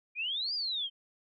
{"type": "exponential two-way sweep", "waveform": "sine", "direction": "up then down", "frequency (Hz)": [2362, 4978, 3086], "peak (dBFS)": -31, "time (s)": [0.15, 0.9], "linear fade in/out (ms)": 50, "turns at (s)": 0.54, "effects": []}